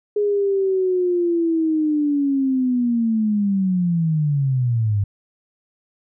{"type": "linear sweep", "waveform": "sine", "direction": "down", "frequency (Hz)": [417.2, 98], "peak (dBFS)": -16, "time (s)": [0.16, 5.04], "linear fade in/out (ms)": 5, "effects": []}